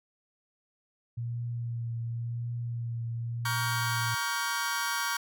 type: tone with vibrato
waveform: sine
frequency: 117.6 Hz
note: A#2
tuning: 16 cents sharp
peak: -31 dBFS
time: 1.17-4.15 s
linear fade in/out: 10 ms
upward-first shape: triangle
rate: 0.92 Hz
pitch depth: 25 cents each way
type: chord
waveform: sawtooth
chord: G half-diminished seventh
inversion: first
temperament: just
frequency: 940.8 / 1128.9 / 1411.2 / 1568 Hz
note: Bb5 / Db6 / F6 / G6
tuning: +16 / +31 / +18 / 0 cents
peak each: -31 dBFS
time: 3.45-5.17 s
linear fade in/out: 5 ms
effects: none